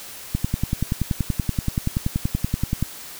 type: click train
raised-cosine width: 5 ms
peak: -8 dBFS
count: 27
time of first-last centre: 0.35-2.826 s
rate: 10.5 Hz
effects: white hiss -38 dBFS RMS until 3.19 s